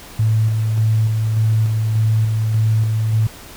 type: tone with tremolo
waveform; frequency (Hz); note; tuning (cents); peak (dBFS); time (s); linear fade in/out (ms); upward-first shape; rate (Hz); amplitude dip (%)
sine; 110; A2; 0; -12; 0.19-3.27; 5; square; 1.7; 30
effects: pink hiss -38 dBFS RMS until 3.56 s